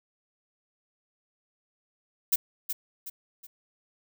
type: noise with echo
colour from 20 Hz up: violet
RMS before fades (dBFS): -22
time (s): 2.32-2.36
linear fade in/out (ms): 10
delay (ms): 370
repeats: 3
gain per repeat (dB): -8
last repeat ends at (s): 3.47
effects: none